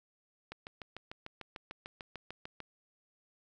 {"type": "click train", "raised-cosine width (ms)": 0.3, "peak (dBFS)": -27, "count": 15, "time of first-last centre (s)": [0.52, 2.603], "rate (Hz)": 6.72, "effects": []}